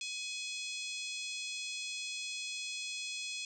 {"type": "harmonic tone", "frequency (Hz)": 843, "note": "G#5", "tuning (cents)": 26, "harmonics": [3, 4, 5, 6, 7, 8, 9, 10], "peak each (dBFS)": [-42, -44, -46, -48, -49, -50, -51, -52], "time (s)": [0.01, 3.45], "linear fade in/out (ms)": 2, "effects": ["12-bit"]}